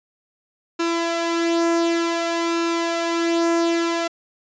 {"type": "tone with flanger", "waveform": "sawtooth", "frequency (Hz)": 336.1, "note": "E4", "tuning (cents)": 34, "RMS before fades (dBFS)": -21, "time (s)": [0.79, 4.08], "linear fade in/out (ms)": 10, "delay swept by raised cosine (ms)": [0.75, 2.85], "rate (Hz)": 0.55, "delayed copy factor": 0.5, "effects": ["resampled to 16000 Hz"]}